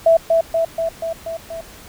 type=tone with echo; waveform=sine; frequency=659.3 Hz; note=E5; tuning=in tune; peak=-8 dBFS; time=0.06-0.17 s; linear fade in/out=5 ms; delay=240 ms; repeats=6; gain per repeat=-3 dB; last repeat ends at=1.61 s; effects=pink hiss -41 dBFS RMS until 1.88 s